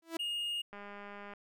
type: tone with exponential growth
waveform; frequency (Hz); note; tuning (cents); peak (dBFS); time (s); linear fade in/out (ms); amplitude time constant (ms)
sawtooth; 329.6; E4; 0; -28; 0.02-0.17; 5; 31
type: tone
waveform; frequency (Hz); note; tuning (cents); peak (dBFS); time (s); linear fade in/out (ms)
triangle; 2849; F7; +34; -32; 0.19-0.62; 10
type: click train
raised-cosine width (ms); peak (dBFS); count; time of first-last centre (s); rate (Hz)
0.5; -33; 124; 0.73-1.336; 203
effects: none